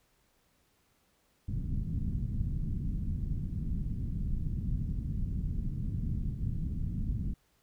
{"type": "low-pass noise", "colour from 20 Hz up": "pink", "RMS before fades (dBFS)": -33, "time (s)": [1.48, 7.34], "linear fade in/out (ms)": 5, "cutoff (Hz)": 200, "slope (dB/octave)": 24, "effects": ["pink hiss -71 dBFS RMS until 7.62 s"]}